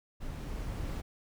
brown noise with level ramp, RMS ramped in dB -40 to -35 dBFS, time 0.2-1.02 s, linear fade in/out 20 ms, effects none

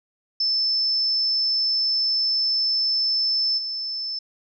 sine tone with level steps, 5274 Hz, E8, in tune, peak -19 / -26 dBFS, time 0.4-4.19 s, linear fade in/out 5 ms, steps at 3.57 s, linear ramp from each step 20 ms, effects none

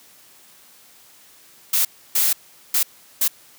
blue noise bursts at uneven times, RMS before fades -18 dBFS, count 4, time 1.73-1.85 / 2.15-2.33 / 2.74-2.83 / 3.21-3.28 s, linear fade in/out 5 ms, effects white hiss -50 dBFS RMS until 3.58 s + high-pass 100 Hz 12 dB/octave

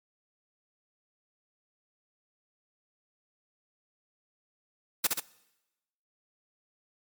white noise with echo, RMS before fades -24 dBFS, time 5.04-5.07 s, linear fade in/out 5 ms, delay 65 ms, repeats 2, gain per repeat -4 dB, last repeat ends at 5.2 s, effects noise-tail reverb RT60 1.0 s tail -22 dB re dry + MP3 96 kbps

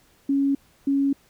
sine tone pair in turn, 277.2 / 277.2 Hz, C#4 / C#4, 0 / 0 cents, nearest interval unison, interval 0 cents, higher neither, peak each -18 dBFS, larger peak neither, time 0.29-0.55 / 0.87-1.13 s, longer neither, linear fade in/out 5 ms, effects pink hiss -59 dBFS RMS until 1.29 s

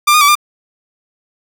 sawtooth tone with pitch steps, 1190 / 1226 / 1150 / 1197 Hz, D6 / D#6 / D6 / D6, +22 / -26 / -37 / +33 cents, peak -3 dBFS, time 0.07-0.354 s, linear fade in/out 10 ms, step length 71 ms, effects none

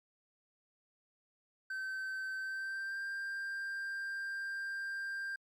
triangle tone with pitch glide, 1542 to 1588.1 Hz, G6 to G6, -29 to +22 cents, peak -35 dBFS, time 1.7-5.36 s, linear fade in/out 5 ms, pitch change +51 cents, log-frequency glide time 2.38-3.04 s, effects MP3 96 kbps

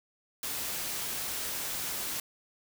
white noise, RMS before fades -35 dBFS, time 0.43-2.2 s, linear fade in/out 2 ms, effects none

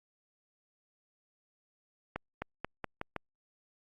accelerating click train, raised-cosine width 0.5 ms, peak -20 dBFS, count 6, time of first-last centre 2.16-3.163 s, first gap 260 ms, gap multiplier 0.87, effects Opus 48 kbps

